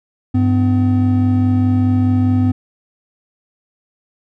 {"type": "tone pair together", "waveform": "triangle", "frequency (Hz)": [99.5, 253.7], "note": ["G2", "B3"], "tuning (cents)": [26, 47], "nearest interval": "octave + major third", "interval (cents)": 1621, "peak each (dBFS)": -12, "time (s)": [0.34, 2.52], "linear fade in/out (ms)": 10, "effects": []}